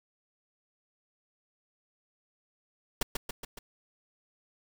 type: noise with echo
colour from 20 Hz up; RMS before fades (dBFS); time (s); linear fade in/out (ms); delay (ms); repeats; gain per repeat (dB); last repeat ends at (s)
pink; -28; 3.01-3.03; 5; 140; 4; -4; 3.59
effects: none